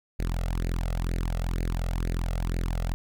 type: tone with flanger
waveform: sawtooth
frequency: 42.72 Hz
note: F1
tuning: 37 cents flat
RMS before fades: -28 dBFS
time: 0.19-2.94 s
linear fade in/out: 0 ms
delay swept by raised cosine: 0.44 to 1.54 ms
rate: 2.1 Hz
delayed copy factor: +0.9
effects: none